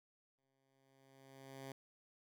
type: tone with exponential growth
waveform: 10% pulse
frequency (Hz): 134.7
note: C#3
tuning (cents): -49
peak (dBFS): -38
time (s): 0.38-1.72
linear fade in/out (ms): 2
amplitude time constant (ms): 290
effects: none